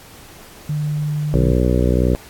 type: tone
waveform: sine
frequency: 150 Hz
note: D3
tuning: 37 cents sharp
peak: -18 dBFS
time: 0.69-1.52 s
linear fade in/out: 5 ms
type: harmonic tone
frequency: 61.74 Hz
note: B1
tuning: in tune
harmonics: 1 / 2 / 3 / 4 / 5 / 6 / 7 / 8 / 9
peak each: -17 / -20 / -22 / -23 / -24 / -25 / -25 / -26 / -27 dBFS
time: 1.34-2.15 s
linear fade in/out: 0 ms
effects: pink hiss -42 dBFS RMS until 2.29 s + AAC 64 kbps